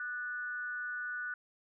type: tone with amplitude modulation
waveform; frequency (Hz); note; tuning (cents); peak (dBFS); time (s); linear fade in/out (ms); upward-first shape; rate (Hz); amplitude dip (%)
sine; 1475; F#6; -6; -33; 0-1.34; 2; sine; 274; 60
effects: none